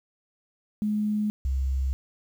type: tone pair in turn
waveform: sine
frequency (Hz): 210.9 / 66.43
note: G#3 / C2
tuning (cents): +27 / +27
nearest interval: octave + minor sixth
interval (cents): 2000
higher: first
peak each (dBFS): -23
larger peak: neither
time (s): 0.82-1.3 / 1.45-1.93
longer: neither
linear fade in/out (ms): 0
effects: 9-bit